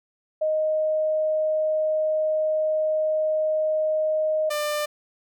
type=tone pair in turn; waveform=sine / sawtooth; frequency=622 / 596.2 Hz; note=D#5 / D5; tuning=-1 / +26 cents; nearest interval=minor second; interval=73 cents; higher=first; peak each=-20 dBFS; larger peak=neither; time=0.41-4.5 / 4.5-4.86 s; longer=first; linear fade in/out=10 ms; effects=none